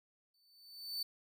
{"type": "tone with exponential growth", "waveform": "45% pulse", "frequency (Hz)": 4526, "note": "C#8", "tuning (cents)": 35, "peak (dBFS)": -34, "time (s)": [0.34, 1.03], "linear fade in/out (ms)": 5, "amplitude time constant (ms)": 150, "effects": []}